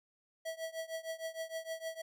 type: tone with tremolo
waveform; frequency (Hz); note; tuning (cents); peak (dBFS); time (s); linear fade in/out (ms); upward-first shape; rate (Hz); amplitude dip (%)
square; 650; E5; -24; -36; 0.45-2.02; 10; triangle; 6.5; 95
effects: none